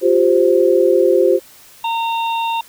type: chord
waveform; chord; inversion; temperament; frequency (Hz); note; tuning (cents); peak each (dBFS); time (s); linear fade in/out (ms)
sine; F suspended second; none; equal with one note detuned; 351.9 / 392 / 523.3; F4 / G4 / C5; +13 / 0 / 0; -14; 0.01-1.4; 50
type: harmonic tone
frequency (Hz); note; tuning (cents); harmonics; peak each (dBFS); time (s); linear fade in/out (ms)
917; A#5; -29; 1 / 3 / 4; -17 / -27 / -29; 1.84-2.61; 5
effects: white hiss -44 dBFS RMS until 2.68 s